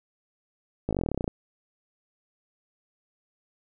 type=slowing click train; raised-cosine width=2 ms; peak=-14 dBFS; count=16; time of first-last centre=0.89-1.278 s; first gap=18 ms; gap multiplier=1.05; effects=none